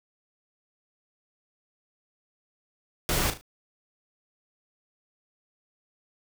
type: noise with echo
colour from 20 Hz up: pink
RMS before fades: -26 dBFS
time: 3.09-3.3 s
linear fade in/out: 0 ms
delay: 37 ms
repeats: 3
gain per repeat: -9 dB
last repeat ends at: 3.411 s
effects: none